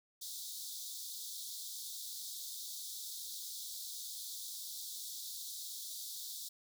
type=high-pass noise; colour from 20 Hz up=pink; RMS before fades=-45 dBFS; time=0.21-6.49 s; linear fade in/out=10 ms; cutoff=3500 Hz; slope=96 dB/octave; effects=none